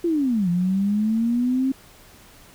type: linear two-way sweep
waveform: sine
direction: down then up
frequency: 351.7 to 171.4 to 268.8 Hz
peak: -18 dBFS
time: 0.04-1.72 s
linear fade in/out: 5 ms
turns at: 0.49 s
effects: pink hiss -49 dBFS RMS until 2.54 s